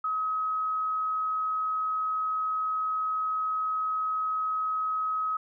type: tone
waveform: sine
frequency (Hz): 1273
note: D#6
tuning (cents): +39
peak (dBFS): -26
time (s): 0.04-5.37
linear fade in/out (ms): 5
effects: none